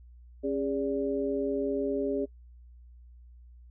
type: tone cluster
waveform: sine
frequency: 274 / 409 / 579 Hz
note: C#4 / G#4 / D5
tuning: -20 / -26 / -25 cents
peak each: -31 / -30 / -34 dBFS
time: 0.43-2.26 s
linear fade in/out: 20 ms
effects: noise-tail reverb RT60 0.1 s tail -23 dB re dry + added 60 Hz sine -49 dBFS peak until 3.7 s